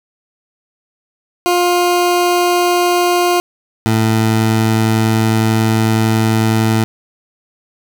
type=tone pair in turn; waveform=20% pulse; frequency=353.3 / 110.93 Hz; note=F4 / A2; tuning=+20 / +15 cents; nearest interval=octave + minor sixth; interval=2005 cents; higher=first; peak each=-6 / -6 dBFS; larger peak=neither; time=1.46-3.4 / 3.86-6.84 s; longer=second; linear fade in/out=0 ms; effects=8-bit